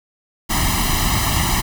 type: noise with comb filter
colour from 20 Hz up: pink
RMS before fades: -18 dBFS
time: 0.49-1.62 s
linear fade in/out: 20 ms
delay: 1 ms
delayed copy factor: +0.95
effects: none